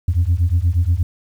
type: beating tone pair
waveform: sine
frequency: 82.41 / 90.81 Hz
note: E2 / F#2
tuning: 0 / -32 cents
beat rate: 8.4 Hz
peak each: -15 dBFS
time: 0.08-1.03 s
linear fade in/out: 5 ms
effects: tanh soft clip ceiling -9 dBFS + 8-bit